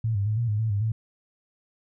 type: tone with pitch steps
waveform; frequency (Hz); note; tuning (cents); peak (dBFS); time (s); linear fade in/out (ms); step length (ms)
sine; 112.3 / 99.8 / 107.5 / 118 / 105.1 / 111.4 / 101.2 / 111.2; A2 / G2 / A2 / A#2 / G#2 / A2 / G#2 / A2; +36 / +32 / -40 / +22 / +21 / +22 / -44 / +19; -22; 0.04-0.92; 5; 110
effects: none